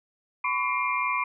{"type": "tone cluster", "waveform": "sine", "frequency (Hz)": [1007, 1131, 2121, 2384], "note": ["B5", "C#6", "C7", "D7"], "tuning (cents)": [33, 34, 23, 25], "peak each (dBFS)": [-28, -30, -32, -29], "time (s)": [0.44, 1.24], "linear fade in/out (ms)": 5, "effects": []}